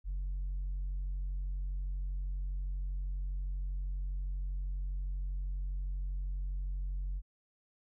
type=tone; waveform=sine; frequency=46.25 Hz; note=F#1; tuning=in tune; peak=-31 dBFS; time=0.04-7.22 s; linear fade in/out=50 ms; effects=tanh soft clip ceiling -32 dBFS